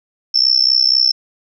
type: tone with amplitude modulation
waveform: sine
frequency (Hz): 5340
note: E8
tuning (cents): +22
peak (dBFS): -6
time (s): 0.34-1.12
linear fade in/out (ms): 10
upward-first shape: sine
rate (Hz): 64.1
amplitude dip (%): 95
effects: none